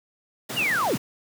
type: high-pass noise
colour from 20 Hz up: pink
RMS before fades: -33 dBFS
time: 0.49-0.98 s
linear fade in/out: 10 ms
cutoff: 110 Hz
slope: 48 dB/octave
type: linear sweep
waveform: sine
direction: down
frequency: 2964 to 61.74 Hz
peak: -21 dBFS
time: 0.56-0.97 s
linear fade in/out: 20 ms
effects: none